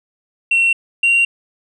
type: tone pair in turn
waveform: sine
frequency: 2722 / 2757 Hz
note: F7 / F7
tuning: -45 / -23 cents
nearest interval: unison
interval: 22 cents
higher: second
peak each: -9 / -8 dBFS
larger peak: second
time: 0.51-0.73 / 1.03-1.25 s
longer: neither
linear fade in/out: 5 ms
effects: tanh soft clip ceiling -9 dBFS